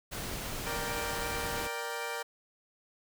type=noise; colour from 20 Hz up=pink; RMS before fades=-38 dBFS; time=0.11-1.68 s; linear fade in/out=20 ms
type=chord; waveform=15% pulse; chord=G minor; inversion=first; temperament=equal with one note detuned; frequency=468.1 / 587.3 / 784 Hz; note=Bb4 / D5 / G5; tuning=+7 / 0 / 0 cents; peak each=-31 / -34 / -34 dBFS; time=0.66-2.23 s; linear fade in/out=10 ms
effects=none